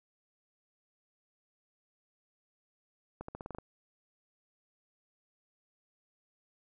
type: accelerating click train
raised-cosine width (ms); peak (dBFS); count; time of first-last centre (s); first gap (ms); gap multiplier
1; -27; 8; 3.21-3.585; 74; 0.89
effects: none